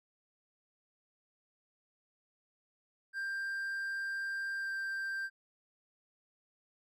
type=tone with pitch glide; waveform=triangle; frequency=1586 to 1576.9 Hz; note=G6 to G6; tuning=+20 to +10 cents; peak=-33 dBFS; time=3.13-5.3 s; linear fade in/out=50 ms; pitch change=-10 cents; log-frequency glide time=4.6-4.7 s; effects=none